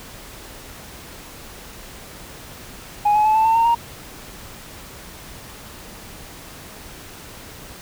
sine tone with pitch steps, 830.6 / 847.1 / 863.9 / 881 / 898.5 / 916.3 / 934.5 Hz, G#5 / G#5 / A5 / A5 / A5 / A#5 / A#5, 0 / +34 / -32 / +2 / +36 / -30 / +4 cents, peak -11 dBFS, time 3.05-3.75 s, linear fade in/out 10 ms, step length 100 ms, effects tanh soft clip ceiling -11 dBFS + pink hiss -39 dBFS RMS until 7.81 s

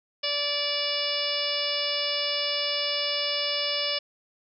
harmonic tone, 580 Hz, D5, 22 cents flat, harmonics 1 / 2 / 3 / 4 / 5 / 6 / 7 / 8 / 9, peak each -33 / -40 / -40 / -35 / -31 / -34 / -38 / -34 / -31 dBFS, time 0.23-3.99 s, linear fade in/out 10 ms, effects none

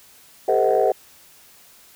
sine tone cluster, 401.1 / 448.8 / 515 / 637 / 747 Hz, G4 / A4 / C5 / D#5 / F#5, +40 / +34 / -28 / +41 / +16 cents, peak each -21 dBFS, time 0.48-0.92 s, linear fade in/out 5 ms, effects tanh soft clip ceiling -7 dBFS + white hiss -50 dBFS RMS until 1.95 s

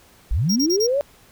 sine linear sweep, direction up, 38.89 to 587.3 Hz, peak -17 dBFS, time 0.31-1.01 s, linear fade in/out 0 ms
square tone bursts, 5600 Hz, F8, 4 cents sharp, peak -21 dBFS, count 4, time 0.49-0.87 s, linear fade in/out 10 ms, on 71 ms, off 32 ms
effects pink hiss -52 dBFS RMS until 1.31 s

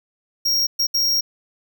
square tone bursts at uneven times, 5588 Hz, F8, in tune, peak -17 dBFS, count 3, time 0.45-0.67 / 0.79-0.87 / 0.94-1.21 s, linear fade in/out 10 ms, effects none

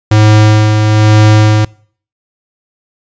square tone with tremolo, 107.2 Hz, A2, 45 cents flat, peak -3 dBFS, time 0.11-1.65 s, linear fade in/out 5 ms, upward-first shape sine, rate 1.1 Hz, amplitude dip 40%, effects noise-tail reverb RT60 0.5 s tail -24 dB re dry + resampled to 16000 Hz

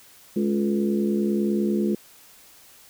harmonic tone with a mistuned harmonic, 70 Hz, C#2, 18 cents sharp, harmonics 3 / 4 / 5 / 6 / 7, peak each -22 / -34 / -25 / -33 / -36 dBFS, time 0.36-1.95 s, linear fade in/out 5 ms, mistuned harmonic 6, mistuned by +46 cents, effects white hiss -51 dBFS RMS until 2.89 s

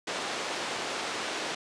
pink band-pass noise, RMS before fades -34 dBFS, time 0.07-1.55 s, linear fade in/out 5 ms, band 390 to 5800 Hz, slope 12 dB/octave, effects resampled to 22050 Hz

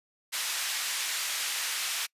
pink band-pass noise, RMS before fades -32 dBFS, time 0.32-2.07 s, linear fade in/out 20 ms, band 1900 to 13000 Hz, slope 12 dB/octave, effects noise-tail reverb RT60 0.1 s tail -26 dB re dry + resampled to 32000 Hz

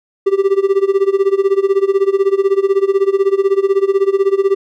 triangle tone with tremolo, 392 Hz, G4, in tune, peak -5 dBFS, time 0.26-4.55 s, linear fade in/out 10 ms, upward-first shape sine, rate 16 Hz, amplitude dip 90%, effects none

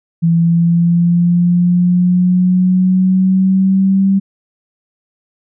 sine exponential sweep, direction up, 166.6 to 195.1 Hz, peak -8 dBFS, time 0.22-4.2 s, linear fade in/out 20 ms, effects none

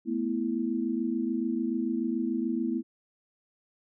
sine chord, A suspended second, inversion none, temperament equal, 220 / 246.9 / 329.6 Hz, A3 / B3 / E4, 0 / 0 / 0 cents, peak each -32 / -30 / -31 dBFS, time 0.05-2.83 s, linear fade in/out 50 ms, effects none

